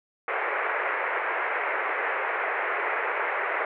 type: band-pass noise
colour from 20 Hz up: white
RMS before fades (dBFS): -28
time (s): 0.28-3.65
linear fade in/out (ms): 2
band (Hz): 390 to 2200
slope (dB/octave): 48
effects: none